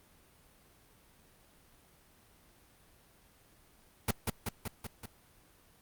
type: noise with echo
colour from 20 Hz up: pink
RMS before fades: -28 dBFS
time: 4.08-4.11 s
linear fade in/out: 5 ms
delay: 190 ms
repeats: 5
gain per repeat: -3 dB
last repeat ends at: 5.06 s
effects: pink hiss -63 dBFS RMS until 5.81 s + Opus 32 kbps